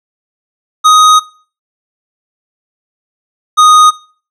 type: tone pair in turn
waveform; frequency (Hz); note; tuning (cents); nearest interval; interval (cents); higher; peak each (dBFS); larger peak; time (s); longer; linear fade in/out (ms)
square; 1251 / 1241.6; D#6 / D#6; +9 / -4; unison; 13; first; -3; neither; 0.84-1.2 / 3.57-3.91; first; 20
effects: noise-tail reverb RT60 0.4 s tail -19 dB re dry + low-pass 8000 Hz 12 dB/octave